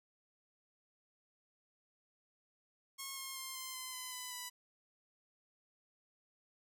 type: tone with pitch steps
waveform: 5% pulse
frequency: 1086 / 1071.7 / 1057.5 / 1043.6 / 1029.8 / 1016.2 / 1002.8 / 989.6 Hz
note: C#6 / C6 / C6 / C6 / C6 / B5 / B5 / B5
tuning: -36 / +41 / +18 / -5 / -28 / +49 / +26 / +3 cents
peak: -31 dBFS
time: 2.98-4.5 s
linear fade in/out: 20 ms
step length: 190 ms
effects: none